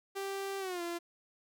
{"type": "tone with pitch glide", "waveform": "sawtooth", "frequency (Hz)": [392, 343.2], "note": ["G4", "F4"], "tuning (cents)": [0, -30], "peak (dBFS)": -32, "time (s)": [0.15, 0.99], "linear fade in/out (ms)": 20, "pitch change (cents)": -230, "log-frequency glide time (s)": [0.59, 0.82], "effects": []}